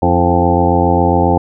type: harmonic tone with a mistuned harmonic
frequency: 87.31 Hz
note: F2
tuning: in tune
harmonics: 1 / 2 / 3 / 4 / 5 / 6 / 8 / 9 / 10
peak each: -16 / -18 / -18 / -18 / -20 / -18 / -21 / -16 / -19 dBFS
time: 0.02-1.38 s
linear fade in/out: 5 ms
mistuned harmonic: 4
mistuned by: -45 cents
effects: none